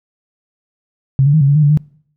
sine tone with pitch steps, 135.2 / 143.4 / 157 / 138 / 142.7 / 152.8 / 144.5 / 151.4 Hz, C#3 / D3 / D#3 / C#3 / D3 / D#3 / D3 / D#3, -43 / -41 / +16 / -7 / -49 / -31 / -28 / -47 cents, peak -7 dBFS, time 1.19-1.774 s, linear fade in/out 0 ms, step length 73 ms, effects noise-tail reverb RT60 0.6 s tail -24 dB re dry

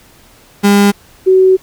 35% pulse / sine tone pair in turn, 202.1 / 376 Hz, G#3 / F#4, -47 / +28 cents, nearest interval major seventh, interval 1075 cents, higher second, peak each -4 dBFS, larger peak neither, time 0.63-0.92 / 1.26-1.57 s, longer second, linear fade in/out 20 ms, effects pink hiss -44 dBFS RMS until 1.62 s

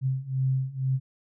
sine beating tone pair, 130.81 / 132.91 Hz, C3 / C3, 0 / +28 cents, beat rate 2.1 Hz, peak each -28 / -26 dBFS, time 0.01-1 s, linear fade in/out 50 ms, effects none

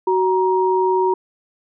sine tone pair together, 373.9 / 942.2 Hz, F#4 / A#5, +18 / +18 cents, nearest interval octave + major third, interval 1600 cents, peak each -16 / -18 dBFS, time 0.07-1.14 s, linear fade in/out 5 ms, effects none

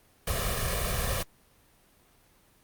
pink noise with comb filter, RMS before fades -29 dBFS, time 0.27-1.23 s, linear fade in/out 5 ms, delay 1.7 ms, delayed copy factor +1, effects pink hiss -62 dBFS RMS until 2.63 s + Opus 32 kbps

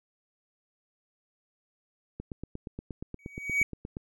click train, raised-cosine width 3 ms, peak -24 dBFS, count 16, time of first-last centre 2.2-3.969 s, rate 8.48 Hz
triangle tone with exponential growth, 2260 Hz, C#7, 33 cents sharp, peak -18 dBFS, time 3.19-3.63 s, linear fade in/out 2 ms, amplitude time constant 95 ms
effects none

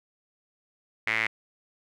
sawtooth tone with band-pass filter, 110.6 Hz, A2, 9 cents sharp, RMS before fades -27 dBFS, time 1.07-1.27 s, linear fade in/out 5 ms, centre 2100 Hz, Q 6.7, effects none

